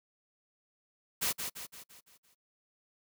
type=noise with echo; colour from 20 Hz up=white; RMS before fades=-31 dBFS; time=1.21-1.33 s; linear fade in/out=20 ms; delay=170 ms; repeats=6; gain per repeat=-6 dB; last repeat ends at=2.35 s; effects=noise-tail reverb RT60 0.1 s tail -26 dB re dry